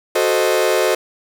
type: chord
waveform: 40% pulse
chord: F# diminished seventh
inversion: none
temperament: equal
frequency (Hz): 370 / 440 / 523.3 / 622.3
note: F#4 / A4 / C5 / Eb5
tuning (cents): 0 / 0 / 0 / 0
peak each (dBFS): -19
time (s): 0.15-0.95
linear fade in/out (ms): 5
effects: none